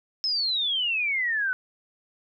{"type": "exponential sweep", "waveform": "sine", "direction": "down", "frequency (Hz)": [5274, 1480], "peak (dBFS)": -23, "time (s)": [0.24, 1.53], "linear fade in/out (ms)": 0, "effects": []}